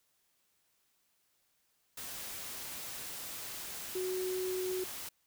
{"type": "tone in noise", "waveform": "sine", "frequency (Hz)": 370, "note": "F#4", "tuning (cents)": 0, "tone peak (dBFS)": -33, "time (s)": [3.95, 4.84], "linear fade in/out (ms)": 5, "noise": "white", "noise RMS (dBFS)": -43, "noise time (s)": [1.97, 5.09], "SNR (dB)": 7, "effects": ["white hiss -75 dBFS RMS until 5.26 s"]}